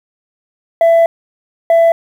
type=tone bursts at uneven times; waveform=sine; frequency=667 Hz; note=E5; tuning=20 cents sharp; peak=-3 dBFS; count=2; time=0.81-1.06 / 1.7-1.92 s; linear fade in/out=2 ms; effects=tanh soft clip ceiling -5 dBFS + 7-bit